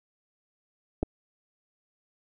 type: clicks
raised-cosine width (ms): 2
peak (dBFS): -13 / -19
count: 2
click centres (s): 1.029 / 1.032
effects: none